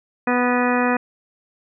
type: harmonic tone with a mistuned harmonic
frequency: 246.9 Hz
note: B3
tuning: in tune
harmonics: 1 / 2 / 3 / 4 / 5 / 6 / 7 / 8 / 10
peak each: -20 / -23 / -25 / -26 / -27 / -28 / -28 / -29 / -30 dBFS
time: 0.27-0.97 s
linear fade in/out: 5 ms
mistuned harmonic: 8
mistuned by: -26 cents
effects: none